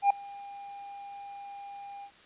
triangle tone with ADSR envelope, 803 Hz, G5, 41 cents sharp, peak -15 dBFS, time 0.02-2.11 s, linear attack 83 ms, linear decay 3 ms, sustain -24 dB, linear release 73 ms, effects white hiss -56 dBFS RMS until 2.25 s + resampled to 8000 Hz

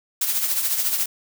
blue noise with tremolo, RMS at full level -20 dBFS, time 0.21-1.06 s, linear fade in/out 5 ms, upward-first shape triangle, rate 14 Hz, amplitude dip 60%, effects none

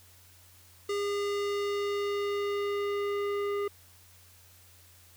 square tone with low-pass filter sweep, 406.1 Hz, G#4, 39 cents flat, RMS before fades -31 dBFS, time 0.89-3.68 s, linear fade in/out 5 ms, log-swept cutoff 7700 to 1900 Hz, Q 0.84, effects added 89 Hz sine -59 dBFS peak until 5.16 s + white hiss -58 dBFS RMS until 5.16 s

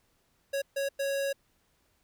square tone bursts at uneven times, 553 Hz, C#5, 4 cents flat, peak -29 dBFS, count 3, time 0.53-0.62 / 0.76-0.89 / 0.99-1.33 s, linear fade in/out 10 ms, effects pink hiss -71 dBFS RMS until 2.03 s

